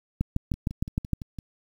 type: two click trains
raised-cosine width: 5 ms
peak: -23 / -12 dBFS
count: 6 / 7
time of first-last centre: 0.54-1.387 / 0.21-1.133 s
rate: 5.9 / 6.5 Hz
effects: 8-bit